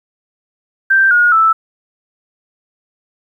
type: tone with pitch steps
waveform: sine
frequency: 1568 / 1437.9 / 1318.5 Hz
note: G6 / F#6 / E6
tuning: 0 / -50 / 0 cents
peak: -7 dBFS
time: 0.9-1.53 s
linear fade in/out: 10 ms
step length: 210 ms
effects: 8-bit